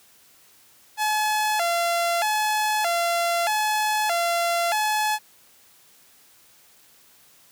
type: tone with vibrato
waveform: sawtooth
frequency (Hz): 765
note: G5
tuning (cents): -42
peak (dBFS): -17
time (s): 0.97-5.19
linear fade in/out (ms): 50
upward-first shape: square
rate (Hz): 0.8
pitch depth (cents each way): 190
effects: white hiss -55 dBFS RMS until 7.51 s + high-pass 60 Hz 12 dB/octave